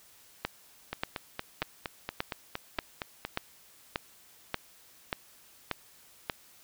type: two click trains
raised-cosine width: 0.3 ms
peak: -17 / -13 dBFS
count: 11 / 11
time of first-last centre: 0.93-3.25 / 0.45-6.298 s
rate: 4.31 / 1.71 Hz
effects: white hiss -58 dBFS RMS until 6.63 s